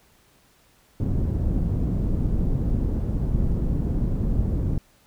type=low-pass noise; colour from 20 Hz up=pink; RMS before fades=-23 dBFS; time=1-4.78 s; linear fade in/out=2 ms; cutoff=220 Hz; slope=12 dB/octave; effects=pink hiss -59 dBFS RMS until 5.06 s